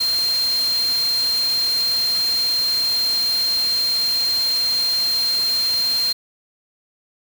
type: tone in noise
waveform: sine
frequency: 4186 Hz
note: C8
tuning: in tune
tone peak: -17 dBFS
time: 0-6.13 s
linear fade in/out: 10 ms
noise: white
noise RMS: -30 dBFS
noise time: 0-6.13 s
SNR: +10 dB
effects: none